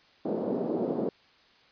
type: band-pass noise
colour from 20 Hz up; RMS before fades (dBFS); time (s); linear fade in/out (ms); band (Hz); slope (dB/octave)
white; -30; 0.25-1.09; 2; 190 to 540; 24
effects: white hiss -60 dBFS RMS until 1.71 s + resampled to 11025 Hz